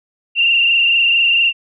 sine tone with frequency modulation, 2761 Hz, F7, 20 cents flat, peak -10 dBFS, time 0.35-1.53 s, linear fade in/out 50 ms, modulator 24.4 Hz, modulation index 3, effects none

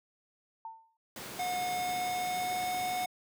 sine tone with exponential decay, 899 Hz, A5, 37 cents sharp, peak -37 dBFS, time 0.65-0.97 s, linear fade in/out 2 ms, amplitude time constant 68 ms
pink noise, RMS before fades -42 dBFS, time 1.16-3.05 s, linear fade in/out 2 ms
square tone with pitch glide, 724 to 731.1 Hz, F#5 to F#5, -38 to -21 cents, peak -32 dBFS, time 1.39-3.06 s, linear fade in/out 5 ms, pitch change +17 cents, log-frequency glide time 1.74-2.71 s
effects high-pass 150 Hz 12 dB/octave

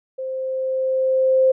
sine tone with level ramp, 523.3 Hz, C5, in tune, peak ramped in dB -25 to -11 dBFS, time 0.18-1.52 s, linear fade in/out 10 ms, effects none

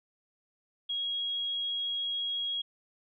sine tone, 3298 Hz, G#7, 13 cents flat, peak -30 dBFS, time 0.89-2.62 s, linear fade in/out 10 ms, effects none

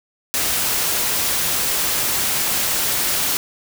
white noise, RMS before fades -20 dBFS, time 0.34-3.37 s, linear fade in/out 0 ms, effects none

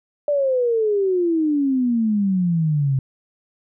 sine exponential sweep, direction down, 593 to 131 Hz, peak -16 dBFS, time 0.28-2.99 s, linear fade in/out 2 ms, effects none

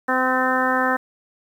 harmonic tone, 257.3 Hz, C4, 29 cents flat, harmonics 1 / 2 / 3 / 4 / 5 / 6 / 7, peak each -25 / -25 / -25 / -25 / -25 / -25 / -25 dBFS, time 0.08-0.97 s, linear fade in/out 10 ms, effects 8-bit

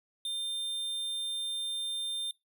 square tone, 3600 Hz, A7, 39 cents sharp, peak -33 dBFS, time 0.25-2.31 s, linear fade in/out 2 ms, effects noise-tail reverb RT60 0.2 s tail -22 dB re dry

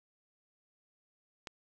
click, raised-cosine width 0.2 ms, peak -24 dBFS, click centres 1.472 s, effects none

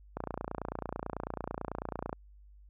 click train, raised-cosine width 1 ms, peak -21 dBFS, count 58, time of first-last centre 0.17-2.129 s, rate 29.1 Hz, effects added 50 Hz sine -53 dBFS peak until 2.69 s

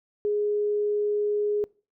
sine tone, 415.8 Hz, G#4, 2 cents sharp, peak -22 dBFS, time 0.25-1.64 s, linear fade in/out 0 ms, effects noise-tail reverb RT60 0.4 s tail -25 dB re dry

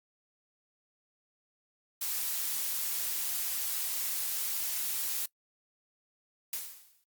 blue noise, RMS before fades -33 dBFS, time 2.01-5.26 s, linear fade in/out 5 ms
blue noise with exponential decay, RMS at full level -33 dBFS, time 6.53-7.04 s, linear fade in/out 2 ms, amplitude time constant 110 ms
effects noise-tail reverb RT60 0.1 s tail -22 dB re dry + Opus 48 kbps

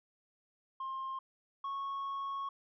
sine tone pair in turn, 1062 / 1101.7 Hz, C6 / C#6, +25 / -11 cents, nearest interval minor second, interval 64 cents, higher second, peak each -35 / -33 dBFS, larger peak second, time 0.8-1.19 / 1.64-2.49 s, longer second, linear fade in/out 5 ms, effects tanh soft clip ceiling -35 dBFS

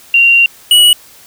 sine / square tone pair in turn, 2763 / 2927 Hz, F7 / F#7, -19 / -19 cents, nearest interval minor second, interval 100 cents, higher second, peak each -4 dBFS, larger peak neither, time 0.14-0.46 / 0.71-0.93 s, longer first, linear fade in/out 2 ms, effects white hiss -40 dBFS RMS until 1.26 s

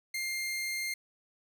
sawtooth tone, 2111 Hz, C7, 15 cents sharp, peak -29 dBFS, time 0.14-0.94 s, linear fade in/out 5 ms, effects none

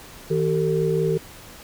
sine tone cluster, 159 / 385.1 / 450.6 Hz, D#3 / G4 / A4, +38 / -31 / +41 cents, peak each -23 dBFS, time 0.3-1.18 s, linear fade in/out 10 ms, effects pink hiss -43 dBFS RMS until 1.63 s

